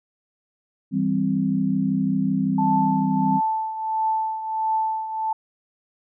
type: chord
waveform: sine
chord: C major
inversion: first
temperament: just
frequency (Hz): 163.52 / 196.22 / 261.6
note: E3 / G3 / C4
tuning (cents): -14 / +2 / 0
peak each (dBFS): -26 / -22 / -23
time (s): 0.91-3.41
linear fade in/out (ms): 50
type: tone with tremolo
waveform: sine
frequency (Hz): 880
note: A5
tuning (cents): 0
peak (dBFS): -18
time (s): 2.58-5.33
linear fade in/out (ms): 5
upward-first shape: triangle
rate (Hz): 1.5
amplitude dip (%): 70
effects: none